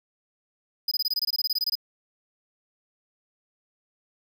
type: tone bursts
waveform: square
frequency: 4978 Hz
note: D#8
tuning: in tune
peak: -23 dBFS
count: 16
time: 0.88-1.754 s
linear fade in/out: 5 ms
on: 34 ms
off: 22 ms
effects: none